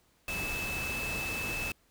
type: tone in noise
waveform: sine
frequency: 2616 Hz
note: E7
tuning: 14 cents flat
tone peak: -34 dBFS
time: 0.28-1.72 s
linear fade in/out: 2 ms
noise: pink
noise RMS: -38 dBFS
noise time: 0.28-1.72 s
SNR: +1 dB
effects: pink hiss -68 dBFS RMS until 1.9 s